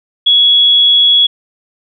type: tone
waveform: sine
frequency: 3357 Hz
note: G#7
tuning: 18 cents sharp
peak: -5 dBFS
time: 0.26-1.27 s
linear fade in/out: 10 ms
effects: none